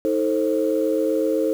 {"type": "chord", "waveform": "sine", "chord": "A diminished", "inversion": "second", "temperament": "just", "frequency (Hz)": [316.8, 440, 528], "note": ["Eb4", "A4", "C5"], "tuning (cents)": [31, 0, 16], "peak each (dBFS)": -22, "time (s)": [0.05, 1.53], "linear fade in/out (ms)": 0, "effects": ["tanh soft clip ceiling -9 dBFS", "7-bit"]}